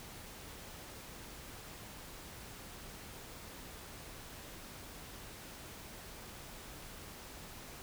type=silence; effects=pink hiss -50 dBFS RMS until 7.82 s